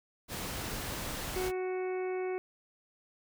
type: noise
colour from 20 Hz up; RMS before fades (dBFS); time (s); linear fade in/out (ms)
pink; -38; 0.28-1.52; 50
type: harmonic tone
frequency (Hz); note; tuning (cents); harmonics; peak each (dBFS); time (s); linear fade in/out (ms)
370; F#4; 0; 1 / 2 / 3 / 4 / 5 / 6 / 7; -32 / -42 / -50 / -51 / -54 / -47 / -56; 1.36-2.38; 0
effects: none